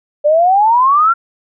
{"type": "exponential sweep", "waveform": "sine", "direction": "up", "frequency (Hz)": [579, 1396.9], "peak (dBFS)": -7, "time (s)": [0.24, 1.14], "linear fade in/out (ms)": 20, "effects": []}